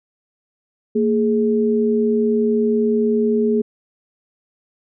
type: tone pair together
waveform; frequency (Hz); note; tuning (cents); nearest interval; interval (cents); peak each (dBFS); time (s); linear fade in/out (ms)
sine; 229 / 419.2; A#3 / G#4; -31 / +16; minor seventh; 1047; -17; 0.95-3.62; 10
effects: none